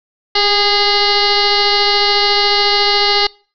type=tone with frequency modulation; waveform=sine; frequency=2465 Hz; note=D#7; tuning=17 cents flat; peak=-10 dBFS; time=0.35-3.27 s; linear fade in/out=5 ms; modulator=412 Hz; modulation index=5.6; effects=noise-tail reverb RT60 0.4 s tail -25 dB re dry

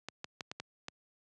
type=clicks; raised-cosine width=0.2 ms; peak=-22 dBFS; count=6; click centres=0.086 / 0.244 / 0.408 / 0.515 / 0.6 / 0.884 s; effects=high-pass 100 Hz 12 dB/octave + resampled to 22050 Hz

